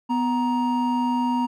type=tone pair together; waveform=triangle; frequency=248.8 / 939.3 Hz; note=B3 / A#5; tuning=+13 / +13 cents; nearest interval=octave + major seventh; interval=2300 cents; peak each=-20 / -22 dBFS; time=0.09-1.47 s; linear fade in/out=20 ms; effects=none